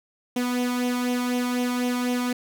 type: tone with flanger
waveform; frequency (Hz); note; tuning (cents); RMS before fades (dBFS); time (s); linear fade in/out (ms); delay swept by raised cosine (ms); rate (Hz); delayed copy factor
sawtooth; 246.9; B3; 0; -25; 0.36-2.33; 5; 0.32 to 0.92; 4; +0.6
effects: none